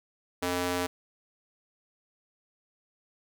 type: tone with high-pass filter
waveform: square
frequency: 89.1 Hz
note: F2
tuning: 35 cents sharp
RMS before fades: -30 dBFS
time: 0.42-0.87 s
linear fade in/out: 10 ms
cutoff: 330 Hz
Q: 0.75
effects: none